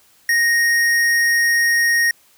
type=tone with hard clipping; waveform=sine; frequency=1864.7 Hz; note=A#6; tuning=in tune; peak=-15 dBFS; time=0.29-2.11 s; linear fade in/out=2 ms; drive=14 dB; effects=white hiss -54 dBFS RMS until 2.37 s